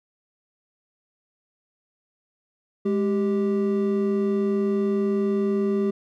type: tone pair together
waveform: triangle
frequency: 207.7 / 392.1 Hz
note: G#3 / G4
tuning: 0 / 0 cents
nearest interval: major seventh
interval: 1100 cents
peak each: -21 dBFS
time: 2.85-5.91 s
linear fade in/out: 10 ms
effects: none